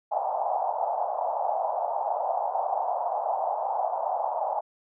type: band-pass noise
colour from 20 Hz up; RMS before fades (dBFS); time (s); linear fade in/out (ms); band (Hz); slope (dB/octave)
pink; -28; 0.11-4.61; 20; 660 to 870; 48
effects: none